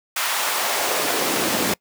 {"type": "noise with high-pass filter sweep", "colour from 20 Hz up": "pink", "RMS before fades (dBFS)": -22, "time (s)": [0.16, 1.74], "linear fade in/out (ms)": 5, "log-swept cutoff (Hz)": [1200, 200], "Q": 1.2, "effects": ["noise-tail reverb RT60 0.1 s tail -25 dB re dry"]}